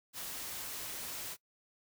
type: noise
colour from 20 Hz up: white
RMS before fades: -42 dBFS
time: 0.13-1.37 s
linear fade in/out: 50 ms
effects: noise-tail reverb RT60 0.1 s tail -21 dB re dry